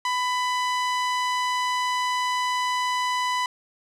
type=tone with low-pass filter; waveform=sawtooth; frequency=997 Hz; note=B5; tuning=16 cents sharp; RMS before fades=-25 dBFS; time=0.05-3.46 s; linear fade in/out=2 ms; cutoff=7900 Hz; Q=0.53; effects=none